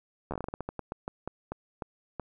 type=slowing click train; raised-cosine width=1 ms; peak=-20 dBFS; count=18; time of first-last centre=0.31-2.197 s; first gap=12 ms; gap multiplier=1.24; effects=none